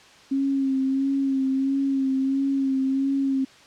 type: tone with vibrato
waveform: sine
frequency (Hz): 270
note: C#4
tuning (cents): -45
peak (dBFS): -20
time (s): 0.31-3.45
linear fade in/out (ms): 10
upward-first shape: sine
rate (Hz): 1.5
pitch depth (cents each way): 30
effects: white hiss -50 dBFS RMS until 3.66 s + low-pass 5000 Hz 12 dB/octave